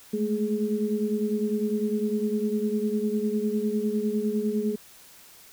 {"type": "tone cluster", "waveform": "sine", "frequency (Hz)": [210.1, 220, 419.5], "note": ["G#3", "A3", "G#4"], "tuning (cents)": [20, 0, 17], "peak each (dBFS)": -28, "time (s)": [0.13, 4.76], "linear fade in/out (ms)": 10, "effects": ["white hiss -51 dBFS RMS until 5.52 s"]}